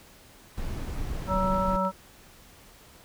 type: noise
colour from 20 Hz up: brown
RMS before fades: -32 dBFS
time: 0.57-1.77 s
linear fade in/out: 10 ms
type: harmonic tone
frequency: 188.8 Hz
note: F#3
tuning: 35 cents sharp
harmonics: 1 / 3 / 5 / 7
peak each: -29 / -29 / -29 / -29 dBFS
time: 1.27-1.92 s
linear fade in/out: 50 ms
type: clicks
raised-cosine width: 0.3 ms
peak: -30 dBFS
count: 2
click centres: 1.546 / 1.851 s
effects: pink hiss -53 dBFS RMS until 3.04 s